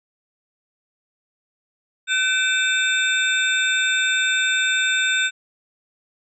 sine tone cluster, 1522 / 2335 / 2623 / 3605 / 7610 Hz, F#6 / D7 / E7 / A7 / A#8, +48 / -11 / -9 / +41 / +35 cents, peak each -20 / -27 / -27 / -23 / -29 dBFS, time 2.07-5.31 s, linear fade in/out 50 ms, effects none

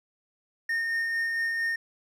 triangle tone with tremolo, 1833 Hz, A#6, 30 cents flat, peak -23 dBFS, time 0.69-1.76 s, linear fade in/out 5 ms, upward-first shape sine, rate 4.4 Hz, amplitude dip 25%, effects none

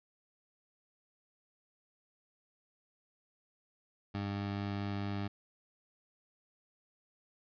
20% pulse tone, 100.5 Hz, G2, 44 cents sharp, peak -30 dBFS, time 4.14-5.28 s, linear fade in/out 10 ms, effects resampled to 11025 Hz

